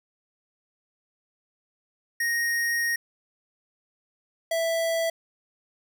square tone pair in turn, 1867 / 660.1 Hz, A#6 / E5, +2 / +2 cents, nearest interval octave + tritone, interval 1800 cents, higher first, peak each -24 dBFS, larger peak neither, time 2.2-2.96 / 4.51-5.1 s, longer first, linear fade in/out 5 ms, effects none

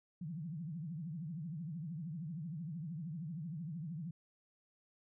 sine tone with vibrato, 161.8 Hz, E3, 32 cents flat, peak -40 dBFS, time 0.21-4.11 s, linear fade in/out 5 ms, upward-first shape triangle, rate 13 Hz, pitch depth 250 cents each way, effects none

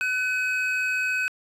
triangle tone pair together, 1505.7 / 2541 Hz, F#6 / D#7, +30 / +36 cents, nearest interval major sixth, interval 906 cents, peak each -24 / -24 dBFS, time 0.01-1.28 s, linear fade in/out 0 ms, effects resampled to 32000 Hz + 10-bit

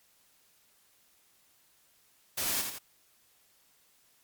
white noise with echo, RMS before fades -32 dBFS, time 2.37-2.62 s, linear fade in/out 10 ms, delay 84 ms, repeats 2, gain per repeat -5 dB, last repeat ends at 2.788 s, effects white hiss -66 dBFS RMS until 4.23 s + MP3 96 kbps

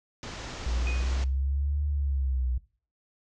pink low-pass noise, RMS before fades -39 dBFS, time 0.23-1.24 s, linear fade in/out 0 ms, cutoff 7000 Hz, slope 48 dB/octave
sine linear two-way sweep, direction up then down, 58.4 to 73.42 to 60.9 Hz, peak -25 dBFS, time 0.66-2.58 s, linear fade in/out 5 ms, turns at 1.85 s
sine tone with exponential decay, 2492 Hz, D#7, 2 cents sharp, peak -32 dBFS, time 0.87-1.27 s, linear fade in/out 0 ms, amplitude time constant 85 ms
effects noise-tail reverb RT60 0.4 s tail -19 dB re dry

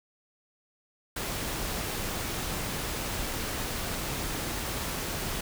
pink noise, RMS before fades -33 dBFS, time 1.16-5.41 s, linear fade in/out 5 ms, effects none

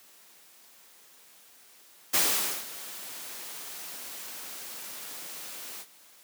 white noise with ADSR envelope, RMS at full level -23 dBFS, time 2.13-5.86 s, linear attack 15 ms, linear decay 490 ms, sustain -18 dB, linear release 61 ms, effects white hiss -56 dBFS RMS until 6.23 s + high-pass 200 Hz 12 dB/octave

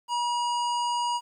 harmonic tone, 960 Hz, B5, 49 cents flat, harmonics 1 / 3 / 5 / 7 / 9, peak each -25 / -35 / -39 / -42 / -44 dBFS, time 0.08-1.21 s, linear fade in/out 50 ms, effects 10-bit

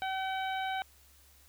harmonic tone, 763 Hz, G5, 47 cents flat, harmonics 1 / 2 / 3 / 4 / 5, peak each -33 / -39 / -43 / -45 / -47 dBFS, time 0.02-0.82 s, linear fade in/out 0 ms, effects added 69 Hz sine -62 dBFS peak until 1.48 s + white hiss -62 dBFS RMS until 1.48 s

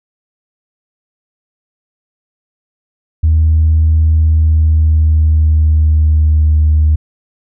sine tone with pitch glide, 79.1 to 76.76 Hz, D#2 to D#2, +29 to -23 cents, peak -5 dBFS, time 3.23-6.96 s, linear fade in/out 10 ms, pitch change -52 cents, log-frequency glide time 4.18-6.54 s, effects tanh soft clip ceiling -3 dBFS

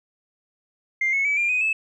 sine tone with pitch steps, 2101 / 2194 / 2291 / 2393 / 2499 / 2609 Hz, C7 / C#7 / D7 / D7 / D#7 / E7, +7 / -18 / -44 / +32 / +7 / -18 cents, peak -18 dBFS, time 1.01-1.73 s, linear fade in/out 5 ms, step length 120 ms, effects tanh soft clip ceiling -15 dBFS

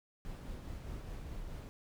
brown noise with tremolo, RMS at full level -43 dBFS, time 0.25-1.69 s, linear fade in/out 0 ms, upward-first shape sine, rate 4.8 Hz, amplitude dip 25%, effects none

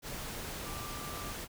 sine tone in noise, 1179 Hz, D6, 6 cents sharp, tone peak -46 dBFS, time 0.62-1.35 s, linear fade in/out 50 ms, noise pink, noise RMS -41 dBFS, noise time 0.02-1.48 s, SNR -8 dB, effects none

